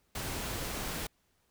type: noise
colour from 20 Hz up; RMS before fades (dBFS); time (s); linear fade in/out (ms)
pink; -37; 0.15-1.07; 5
effects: pink hiss -73 dBFS RMS until 1.5 s